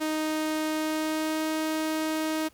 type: tone with pitch glide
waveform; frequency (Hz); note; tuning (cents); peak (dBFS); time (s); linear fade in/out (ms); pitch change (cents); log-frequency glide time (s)
sawtooth; 311.1 to 314; D#4 to D#4; 0 to +16; -22; 0-2.49; 20; +16; 0.74-1.49
effects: pink hiss -60 dBFS RMS until 2.53 s + MP3 96 kbps